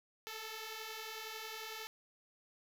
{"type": "beating tone pair", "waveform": "5% pulse", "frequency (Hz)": [432.8, 443.8], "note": ["A4", "A4"], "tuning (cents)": [-29, 15], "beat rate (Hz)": 11, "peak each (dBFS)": [-37, -34], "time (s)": [0.27, 1.87], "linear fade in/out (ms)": 0, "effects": ["10-bit"]}